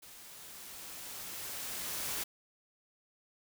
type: noise with level ramp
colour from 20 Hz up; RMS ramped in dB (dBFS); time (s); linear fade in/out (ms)
white; -53 to -36; 0.02-2.24; 10
effects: none